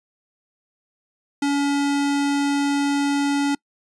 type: tone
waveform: square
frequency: 283.4 Hz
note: C#4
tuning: 38 cents sharp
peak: -19 dBFS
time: 1.42-3.55 s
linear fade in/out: 5 ms
effects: noise-tail reverb RT60 0.1 s tail -26 dB re dry + resampled to 22050 Hz